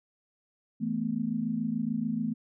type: chord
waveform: sine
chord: E suspended fourth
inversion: none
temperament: equal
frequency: 164.81 / 220 / 246.9 Hz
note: E3 / A3 / B3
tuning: 0 / 0 / 0 cents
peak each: -36 / -30 / -32 dBFS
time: 0.8-2.34 s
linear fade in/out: 20 ms
effects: none